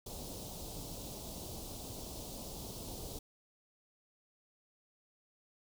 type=band-stop noise; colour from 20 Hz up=pink; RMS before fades=-45 dBFS; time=0.06-3.19 s; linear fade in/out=5 ms; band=850 to 3600 Hz; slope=24 dB/octave; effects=none